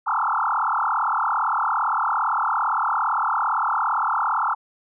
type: tone with frequency modulation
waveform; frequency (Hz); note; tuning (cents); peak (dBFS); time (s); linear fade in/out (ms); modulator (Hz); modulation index
sine; 1108.7; C#6; 0; -19; 0.06-4.55; 20; 37.6; 7.6
effects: none